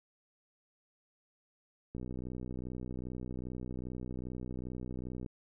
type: click train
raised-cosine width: 3 ms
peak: -29 dBFS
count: 208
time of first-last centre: 1.95-5.262 s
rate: 62.5 Hz
effects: none